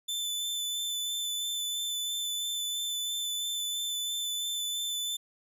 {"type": "tone with vibrato", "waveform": "sawtooth", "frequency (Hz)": 3520, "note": "A7", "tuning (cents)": 0, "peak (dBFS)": -28, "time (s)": [0.08, 5.17], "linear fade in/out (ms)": 10, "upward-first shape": "sine", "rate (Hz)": 3, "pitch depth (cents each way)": 13, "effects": []}